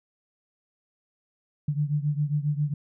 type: beating tone pair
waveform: sine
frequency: 145.4 / 152.8 Hz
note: D3 / D#3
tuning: -17 / -31 cents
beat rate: 7.4 Hz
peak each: -25 / -28 dBFS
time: 1.68-2.74 s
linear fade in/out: 5 ms
effects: none